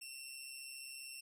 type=tone with amplitude modulation; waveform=15% pulse; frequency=2707 Hz; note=E7; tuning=45 cents sharp; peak=-38 dBFS; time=0.01-1.21 s; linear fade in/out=10 ms; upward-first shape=sine; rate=135 Hz; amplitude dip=45%; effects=none